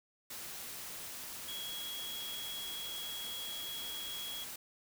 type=tone in noise; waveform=sine; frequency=3322 Hz; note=G#7; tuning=in tune; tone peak=-41 dBFS; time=1.48-4.44 s; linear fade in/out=5 ms; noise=white; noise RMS=-45 dBFS; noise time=0.3-4.56 s; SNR=+1 dB; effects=none